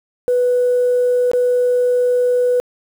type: tone with dropouts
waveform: sine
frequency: 493.9 Hz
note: B4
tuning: in tune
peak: -11 dBFS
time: 0.28-2.6 s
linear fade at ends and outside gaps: 0 ms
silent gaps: 1.315-1.334 s
effects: tanh soft clip ceiling -8 dBFS + 7-bit